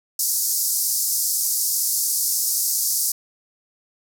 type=band-pass noise; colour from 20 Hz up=white; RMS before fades=-22 dBFS; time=0.19-3.12 s; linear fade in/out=5 ms; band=4900 to 15000 Hz; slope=48 dB/octave; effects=none